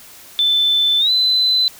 sine tone with pitch glide, 3525 to 4026 Hz, A7 to B7, +2 to +33 cents, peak -12 dBFS, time 0.39-1.68 s, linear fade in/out 0 ms, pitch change +231 cents, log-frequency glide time 0.99-1.11 s, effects white hiss -41 dBFS RMS until 1.79 s

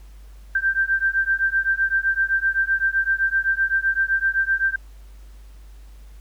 sine beating tone pair, 1568 / 1575.8 Hz, G6 / G6, 0 / +9 cents, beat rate 7.8 Hz, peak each -21 dBFS, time 0.55-4.76 s, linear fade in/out 5 ms, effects added 50 Hz sine -40 dBFS peak until 6.2 s + pink hiss -57 dBFS RMS until 6.2 s

